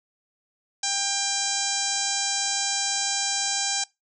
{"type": "harmonic tone with a mistuned harmonic", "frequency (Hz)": 794, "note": "G5", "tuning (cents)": 22, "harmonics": [1, 2, 3, 4, 5, 6, 7, 8, 9, 10], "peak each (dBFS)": [-33, -36, -37, -36, -33, -33, -31, -31, -31, -34], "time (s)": [0.83, 3.84], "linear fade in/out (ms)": 5, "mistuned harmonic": 6, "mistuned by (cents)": 26, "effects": ["noise-tail reverb RT60 0.2 s tail -23 dB re dry"]}